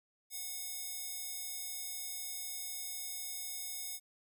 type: tone with high-pass filter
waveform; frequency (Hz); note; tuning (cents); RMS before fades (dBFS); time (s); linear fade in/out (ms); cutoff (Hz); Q
square; 728; F#5; -28; -42; 0.3-4; 50; 7000; 0.58
effects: none